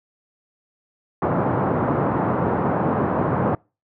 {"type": "band-pass noise", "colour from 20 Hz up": "pink", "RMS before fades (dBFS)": -21, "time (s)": [1.22, 3.55], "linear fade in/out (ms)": 2, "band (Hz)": [110, 1200], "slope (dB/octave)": 24, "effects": ["noise-tail reverb RT60 0.3 s tail -26 dB re dry"]}